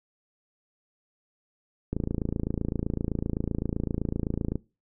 click train, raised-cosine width 3 ms, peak -15 dBFS, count 74, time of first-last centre 1.93-4.556 s, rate 27.8 Hz, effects noise-tail reverb RT60 0.3 s tail -22 dB re dry

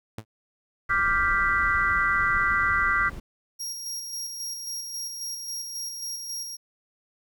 sawtooth tone with exponential decay, 109.8 Hz, A2, 3 cents flat, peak -26 dBFS, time 0.18-0.25 s, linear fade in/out 5 ms, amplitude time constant 15 ms
sine chord, G dominant seventh, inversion second, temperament equal, 1174.7 / 1396.9 / 1568 / 1975.5 Hz, D6 / F6 / G6 / B6, 0 / 0 / 0 / 0 cents, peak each -26 dBFS, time 0.89-3.1 s, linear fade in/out 20 ms
brown noise, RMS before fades -36 dBFS, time 0.89-3.2 s, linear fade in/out 5 ms
sawtooth tone with tremolo, 5610 Hz, F8, 7 cents sharp, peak -28 dBFS, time 3.59-6.57 s, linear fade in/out 20 ms, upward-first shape square, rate 3.7 Hz, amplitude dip 35%
effects none

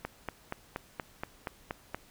click train, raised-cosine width 0.5 ms, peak -19 dBFS, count 9, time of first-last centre 0.05-1.946 s, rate 4.22 Hz, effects pink hiss -59 dBFS RMS until 2.1 s

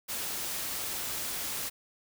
white noise, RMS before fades -35 dBFS, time 0.08-1.7 s, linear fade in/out 20 ms, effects none

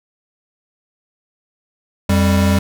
square tone pair together, 87.89 / 197.3 Hz, F2 / G3, +12 / +11 cents, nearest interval octave + major second, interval 1399 cents, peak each -15 dBFS, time 2.09-2.59 s, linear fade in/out 5 ms, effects none

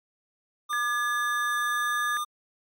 square tone with pitch glide, 1200 to 1207.6 Hz, D6 to D6, +37 to +48 cents, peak -28 dBFS, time 0.69-2.25 s, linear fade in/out 20 ms, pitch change +11 cents, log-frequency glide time 1.48-2.01 s
sine tone, 1692 Hz, G#6, 32 cents sharp, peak -27 dBFS, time 0.73-2.17 s, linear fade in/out 0 ms
effects MP3 96 kbps

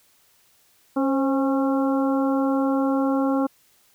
harmonic tone with a mistuned harmonic, 272.5 Hz, C#4, 29 cents flat, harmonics 1 / 2 / 3 / 4 / 5, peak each -20 / -26 / -30 / -32 / -34 dBFS, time 0.96-3.47 s, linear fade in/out 10 ms, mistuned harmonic 2, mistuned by -43 cents, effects white hiss -60 dBFS RMS until 3.94 s

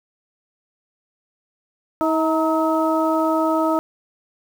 harmonic tone with a mistuned harmonic, 320 Hz, D#4, 49 cents sharp, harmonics 1 / 2 / 3 / 4, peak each -20 / -21 / -24 / -24 dBFS, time 2.01-3.79 s, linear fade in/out 0 ms, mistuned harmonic 3, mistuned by -57 cents, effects 7-bit

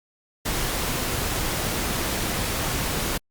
pink noise, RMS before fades -26 dBFS, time 0.45-3.18 s, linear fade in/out 10 ms, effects Opus 48 kbps

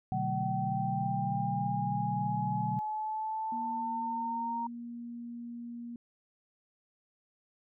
sine chord, B minor seventh, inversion none, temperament equal, 123.47 / 146.83 / 185 / 220 Hz, B2 / D3 / F#3 / A3, 0 / 0 / 0 / 0 cents, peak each -36 / -37 / -36 / -41 dBFS, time 0.12-2.79 s, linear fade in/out 0 ms
sine exponential sweep, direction up, 753 to 932.3 Hz, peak -32 dBFS, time 0.12-4.67 s, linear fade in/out 5 ms
sine tone, 237 Hz, A#3, 29 cents sharp, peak -39 dBFS, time 3.52-5.96 s, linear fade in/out 2 ms
effects none

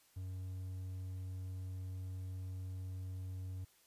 triangle tone, 93 Hz, F#2, 9 cents sharp, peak -39 dBFS, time 0.16-3.65 s, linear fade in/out 10 ms, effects white hiss -69 dBFS RMS until 3.86 s + resampled to 32000 Hz

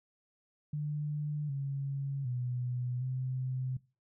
sine tone with pitch steps, 148.7 / 138.3 / 124.1 / 129.1 Hz, D3 / C#3 / B2 / C3, +22 / -4 / +9 / -23 cents, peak -32 dBFS, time 0.73-3.77 s, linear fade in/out 5 ms, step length 760 ms, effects noise-tail reverb RT60 0.3 s tail -20 dB re dry

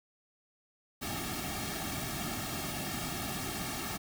pink noise with comb filter, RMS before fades -37 dBFS, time 1.01-3.98 s, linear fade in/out 20 ms, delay 2 ms, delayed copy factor -0.85, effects none

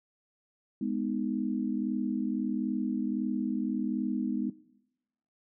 sine chord, G# minor, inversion none, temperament just, 207.7 / 249.2 / 311.5 Hz, G#3 / B3 / D#4, 0 / +16 / +2 cents, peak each -32 / -32 / -35 dBFS, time 0.81-4.5 s, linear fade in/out 5 ms, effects noise-tail reverb RT60 0.9 s tail -19 dB re dry

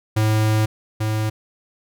square tone pair in turn, 108.5 / 108.5 Hz, A2 / A2, -24 / -24 cents, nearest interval unison, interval 0 cents, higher neither, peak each -16 / -20 dBFS, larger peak first, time 0.16-0.66 / 1-1.3 s, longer first, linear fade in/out 10 ms, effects none

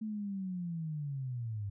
sine linear sweep, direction down, 220 to 98 Hz, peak -35 dBFS, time 0.01-1.7 s, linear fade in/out 10 ms, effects none

